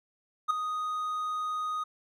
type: tone with ADSR envelope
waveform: triangle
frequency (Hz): 1244.5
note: D#6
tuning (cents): 0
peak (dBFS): -18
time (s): 0.48-1.84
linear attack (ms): 24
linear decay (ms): 6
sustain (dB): -10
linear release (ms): 11
effects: none

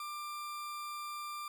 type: tone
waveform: 40% pulse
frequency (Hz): 1188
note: D6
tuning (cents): +20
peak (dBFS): -39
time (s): 0-1.48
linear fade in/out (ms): 2
effects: 13-bit

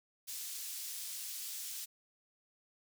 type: high-pass noise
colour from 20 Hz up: pink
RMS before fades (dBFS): -43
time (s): 0.27-1.86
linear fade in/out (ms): 20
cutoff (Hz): 5100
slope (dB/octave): 12
effects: none

